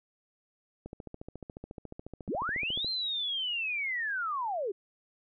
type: click train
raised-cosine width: 2 ms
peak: -28 dBFS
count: 29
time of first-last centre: 0.86-2.846 s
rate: 14.1 Hz
type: linear two-way sweep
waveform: sine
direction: up then down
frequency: 116.5 to 4186 to 363 Hz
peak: -30 dBFS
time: 2.28-4.72 s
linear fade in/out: 10 ms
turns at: 2.89 s
effects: none